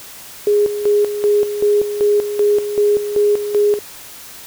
sine tone with tremolo, 413.8 Hz, G#4, 6 cents flat, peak -10 dBFS, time 0.47-3.79 s, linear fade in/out 2 ms, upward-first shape square, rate 2.6 Hz, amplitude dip 65%, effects white hiss -36 dBFS RMS until 4.46 s

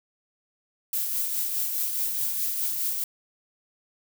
violet noise with tremolo, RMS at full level -26 dBFS, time 0.93-3.04 s, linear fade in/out 2 ms, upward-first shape triangle, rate 4.8 Hz, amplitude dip 40%, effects none

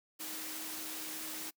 sine tone in noise, 313.4 Hz, D#4, 13 cents sharp, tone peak -50 dBFS, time 0.19-1.51 s, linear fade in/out 20 ms, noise white, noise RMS -42 dBFS, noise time 0.19-1.51 s, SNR -11 dB, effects noise-tail reverb RT60 0.1 s tail -25 dB re dry + high-pass 200 Hz 12 dB/octave

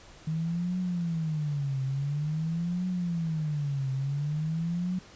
sine tone with vibrato, 155.9 Hz, D#3, 4 cents sharp, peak -27 dBFS, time 0.27-4.99 s, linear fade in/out 5 ms, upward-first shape triangle, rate 0.48 Hz, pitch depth 290 cents each way, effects pink hiss -52 dBFS RMS until 5.15 s + resampled to 16000 Hz

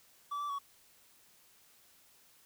triangle tone with pitch steps, 1154 / 1164 / 1123 Hz, D6 / D6 / C#6, -31 / -16 / +22 cents, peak -33 dBFS, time 0.31-0.589 s, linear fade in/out 10 ms, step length 93 ms, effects white hiss -64 dBFS RMS until 2.45 s

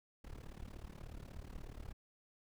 brown noise with amplitude modulation, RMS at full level -45 dBFS, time 0.24-1.93 s, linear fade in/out 5 ms, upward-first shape sine, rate 36.6 Hz, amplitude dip 90%, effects none

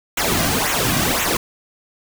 pink noise with flanger, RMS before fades -19 dBFS, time 0.17-1.37 s, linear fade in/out 5 ms, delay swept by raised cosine 0.2 to 2.3 ms, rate 1.9 Hz, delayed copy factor -0.75, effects none

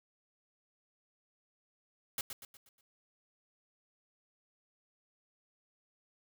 white noise with echo, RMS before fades -36 dBFS, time 2.18-2.21 s, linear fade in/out 2 ms, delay 120 ms, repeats 5, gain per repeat -7 dB, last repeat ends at 2.81 s, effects none

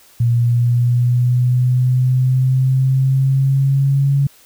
sine exponential sweep, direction up, 118 to 140 Hz, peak -11 dBFS, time 0.2-4.27 s, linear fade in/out 5 ms, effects white hiss -48 dBFS RMS until 4.45 s

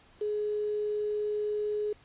sine tone with quantisation, 420 Hz, G#4, 19 cents sharp, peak -28 dBFS, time 0.21-1.93 s, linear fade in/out 5 ms, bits 8, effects pink hiss -59 dBFS RMS until 2.04 s + resampled to 8000 Hz

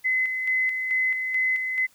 sine tone with tremolo, 2036 Hz, C7, 48 cents flat, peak -20 dBFS, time 0.04-1.87 s, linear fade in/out 20 ms, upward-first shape square, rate 2.3 Hz, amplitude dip 45%, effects white hiss -59 dBFS RMS until 1.94 s

